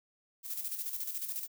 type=noise with tremolo; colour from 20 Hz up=violet; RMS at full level=-36 dBFS; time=0.43-1.48 s; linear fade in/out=50 ms; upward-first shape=square; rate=14 Hz; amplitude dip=55%; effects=none